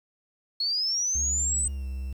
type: linear sweep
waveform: sine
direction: up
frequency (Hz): 4290 to 8200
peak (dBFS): -24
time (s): 0.6-1.68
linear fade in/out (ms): 5
type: tone with pitch glide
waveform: triangle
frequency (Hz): 69.3 to 65.52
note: C#2 to C2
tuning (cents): 0 to +3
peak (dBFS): -28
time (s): 1.15-2.13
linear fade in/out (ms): 5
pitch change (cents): -97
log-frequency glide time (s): 1.7-1.86
effects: 9-bit